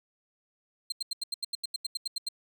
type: tone bursts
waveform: 35% pulse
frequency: 4159 Hz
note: C8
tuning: 11 cents flat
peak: -28 dBFS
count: 14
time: 0.9-2.287 s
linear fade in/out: 5 ms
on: 22 ms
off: 83 ms
effects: none